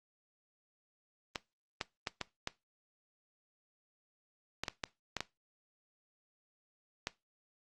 clicks, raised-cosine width 0.2 ms, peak -17 dBFS, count 11, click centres 1.358 / 1.812 / 2.072 / 2.213 / 2.474 / 4.636 / 4.682 / 4.838 / 5.167 / 5.206 / 7.071 s, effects noise-tail reverb RT60 0.2 s tail -18 dB re dry + Opus 24 kbps

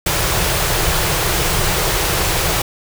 pink band-stop noise, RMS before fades -17 dBFS, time 0.06-2.62 s, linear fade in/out 5 ms, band 190 to 310 Hz, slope 96 dB/octave, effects none

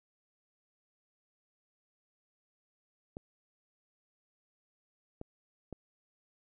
clicks, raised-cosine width 2 ms, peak -28 dBFS, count 3, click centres 3.169 / 5.214 / 5.727 s, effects none

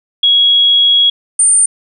sine tone pair in turn, 3322 / 8951 Hz, G#7 / C#9, 0 / +16 cents, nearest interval octave + perfect fourth, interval 1716 cents, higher second, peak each -6 dBFS, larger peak neither, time 0.23-1.1 / 1.39-1.66 s, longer first, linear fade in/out 5 ms, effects none

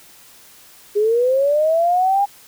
sine linear sweep, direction up, 405.5 to 815 Hz, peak -13 dBFS, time 0.95-2.26 s, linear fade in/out 20 ms, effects white hiss -46 dBFS RMS until 2.47 s

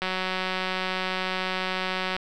click train, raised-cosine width 0.3 ms, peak -12 dBFS, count 400, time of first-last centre 0.02-2.165 s, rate 186 Hz, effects none

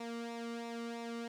sawtooth tone with flanger, 233.1 Hz, A#3, in tune, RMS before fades -42 dBFS, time 0-1.28 s, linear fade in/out 5 ms, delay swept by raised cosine 0.63 to 1.22 ms, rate 3 Hz, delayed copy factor -0.7, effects low-pass 7000 Hz 12 dB/octave + 11-bit

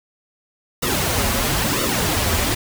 pink noise with flanger, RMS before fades -20 dBFS, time 0.82-2.55 s, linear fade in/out 10 ms, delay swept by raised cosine 1.2 to 6.7 ms, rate 1 Hz, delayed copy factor -0.75, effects none

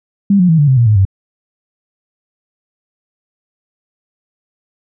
sine tone with pitch steps, 199.4 / 179.71 / 161.96 / 145.97 / 131.55 / 118.56 / 106.86 / 96.3 Hz, G3 / F3 / E3 / D3 / C3 / A#2 / G#2 / G2, +30 / +50 / -30 / -10 / +10 / +30 / +50 / -30 cents, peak -6 dBFS, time 0.3-1.052 s, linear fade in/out 5 ms, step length 94 ms, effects none

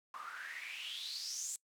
white noise with band-pass filter sweep, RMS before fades -44 dBFS, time 0.14-1.56 s, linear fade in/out 0 ms, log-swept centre 1100 to 7700 Hz, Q 7.1, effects noise-tail reverb RT60 0.1 s tail -22 dB re dry

